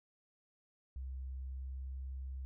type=tone with pitch glide; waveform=sine; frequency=65.41 to 65.94 Hz; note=C2 to C2; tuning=0 to +14 cents; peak=-40 dBFS; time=0.96-2.45 s; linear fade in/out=0 ms; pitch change=+14 cents; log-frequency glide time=1.38-1.94 s; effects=none